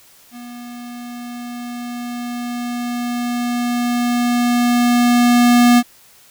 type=tone with level ramp; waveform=square; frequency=241.8 Hz; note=B3; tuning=36 cents flat; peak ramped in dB=-33 to -8 dBFS; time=0.31-5.83 s; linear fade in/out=50 ms; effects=white hiss -48 dBFS RMS until 6.3 s